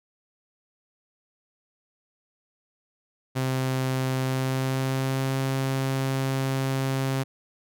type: tone with pitch glide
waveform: sawtooth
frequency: 130.8 to 133.93 Hz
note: C3 to C3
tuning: 0 to +41 cents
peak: -20 dBFS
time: 3.35-7.24 s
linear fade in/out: 20 ms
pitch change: +41 cents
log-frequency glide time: 4.2-5.37 s
effects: none